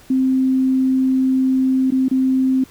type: tone with dropouts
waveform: sine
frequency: 261.6 Hz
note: C4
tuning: in tune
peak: -13 dBFS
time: 0.1-2.64 s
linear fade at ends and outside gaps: 5 ms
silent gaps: 1.906-1.92 / 2.084-2.112 s
effects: pink hiss -47 dBFS RMS until 2.7 s